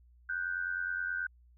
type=tone pair together; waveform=sine; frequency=1462 / 1551.5 Hz; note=F#6 / G6; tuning=-21 / -18 cents; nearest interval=minor second; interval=103 cents; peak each=-35 / -35 dBFS; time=0.29-1.27 s; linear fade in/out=5 ms; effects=added 60 Hz sine -58 dBFS peak until 1.57 s